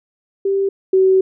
sine tone pair in turn, 392 / 378.9 Hz, G4 / F#4, 0 / +41 cents, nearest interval minor second, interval 59 cents, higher first, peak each -14 / -9 dBFS, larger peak second, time 0.45-0.69 / 0.93-1.21 s, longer second, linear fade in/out 5 ms, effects none

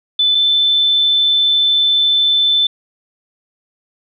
sine tone pair in turn, 3504 / 3526 Hz, A7 / A7, -8 / +3 cents, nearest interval unison, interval 11 cents, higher second, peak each -10 / -10 dBFS, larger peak neither, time 0.19-0.35 / 0.35-2.67 s, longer second, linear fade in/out 5 ms, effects none

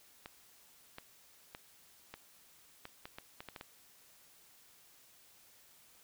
clicks, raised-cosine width 0.3 ms, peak -29 dBFS, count 11, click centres 0.259 / 0.984 / 1.549 / 2.14 / 2.854 / 3.055 / 3.185 / 3.405 / 3.487 / 3.562 / 3.611 s, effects white hiss -63 dBFS RMS until 6.03 s

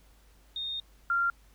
sine tone pair in turn, 3681 / 1385.6 Hz, A#7 / F6, -23 / -14 cents, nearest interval octave + perfect fourth, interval 1691 cents, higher first, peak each -32 / -24 dBFS, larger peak second, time 0.56-0.8 / 1.1-1.3 s, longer first, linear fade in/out 2 ms, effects added 50 Hz sine -57 dBFS peak until 1.54 s + pink hiss -64 dBFS RMS until 1.54 s

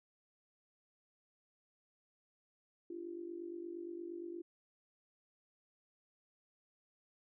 sine tone with amplitude modulation, 342.8 Hz, F4, 32 cents flat, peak -39 dBFS, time 2.9-4.42 s, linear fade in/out 5 ms, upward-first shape sine, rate 48.6 Hz, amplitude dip 75%, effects none

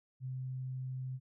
sine tone, 129.5 Hz, C3, 17 cents flat, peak -37 dBFS, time 0.2-1.2 s, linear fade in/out 50 ms, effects none

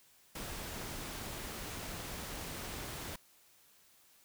pink noise, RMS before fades -43 dBFS, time 0.35-3.16 s, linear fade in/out 5 ms, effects white hiss -65 dBFS RMS until 4.24 s

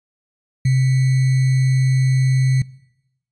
sine tone with sample-and-hold, 130.81 Hz, C3, in tune, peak -12 dBFS, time 0.65-2.62 s, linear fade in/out 5 ms, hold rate 2100 Hz, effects noise-tail reverb RT60 0.9 s tail -22 dB re dry + resampled to 22050 Hz

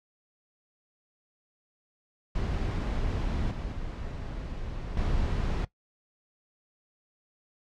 brown noise with level steps, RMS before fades -29 / -34 / -36 / -28 dBFS, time 2.35-5.65 s, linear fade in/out 5 ms, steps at 3.51 / 3.72 / 4.97 s, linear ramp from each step 2 ms, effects noise-tail reverb RT60 0.1 s tail -18 dB re dry + low-pass 5000 Hz 12 dB/octave

